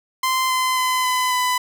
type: tone with pitch steps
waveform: sawtooth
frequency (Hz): 1038 / 1028.5 / 1019 / 1009.6 / 1000.3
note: C6 / C6 / C6 / B5 / B5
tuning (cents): -14 / -30 / -46 / +38 / +22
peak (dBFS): -14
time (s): 0.23-1.58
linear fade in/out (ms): 5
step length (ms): 270
effects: none